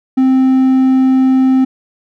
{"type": "tone", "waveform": "triangle", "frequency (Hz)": 261.6, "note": "C4", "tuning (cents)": 0, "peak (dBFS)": -5, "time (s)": [0.17, 1.65], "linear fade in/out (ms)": 10, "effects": []}